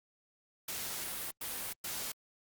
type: noise bursts at uneven times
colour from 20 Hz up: white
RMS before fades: -39 dBFS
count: 3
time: 0.68-1.31 / 1.41-1.73 / 1.84-2.12 s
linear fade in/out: 5 ms
effects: Opus 48 kbps